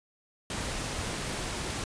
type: noise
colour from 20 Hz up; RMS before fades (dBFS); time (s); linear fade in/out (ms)
pink; -34; 0.5-1.84; 2
effects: resampled to 22050 Hz